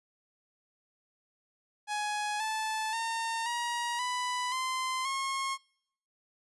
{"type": "tone with pitch steps", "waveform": "sawtooth", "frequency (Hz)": [837, 873.6, 911.7, 951.5, 993.1, 1036.4, 1081.7], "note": ["G#5", "A5", "A#5", "A#5", "B5", "C6", "C#6"], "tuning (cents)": [13, -13, -39, 35, 9, -17, -43], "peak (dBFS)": -27, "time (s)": [1.87, 5.58], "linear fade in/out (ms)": 50, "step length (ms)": 530, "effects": ["noise-tail reverb RT60 0.7 s tail -26 dB re dry", "resampled to 24000 Hz"]}